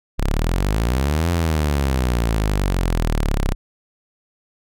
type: exponential two-way sweep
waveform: sawtooth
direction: up then down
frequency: 31.89 to 87.31 to 31.89 Hz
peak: -13 dBFS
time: 0.18-3.55 s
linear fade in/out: 20 ms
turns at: 1.3 s
effects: none